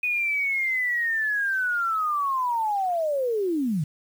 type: linear sweep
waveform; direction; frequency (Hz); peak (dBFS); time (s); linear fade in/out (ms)
sine; down; 2489 to 138.59; -22; 0.03-3.84; 5
effects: 8-bit